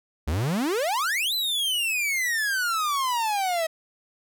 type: exponential two-way sweep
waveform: 45% pulse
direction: up then down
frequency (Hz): 67.3 to 4100 to 634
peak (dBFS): -23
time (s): 0.27-3.67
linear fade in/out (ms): 10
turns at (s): 1.34
effects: none